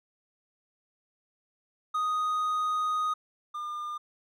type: tone pair in turn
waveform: triangle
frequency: 1244.5 / 1205.6 Hz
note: D#6 / D6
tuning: 0 / +45 cents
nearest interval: minor second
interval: 55 cents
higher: first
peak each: -24 / -31 dBFS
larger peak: first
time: 1.94-3.14 / 3.54-3.98 s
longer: first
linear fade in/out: 10 ms
effects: none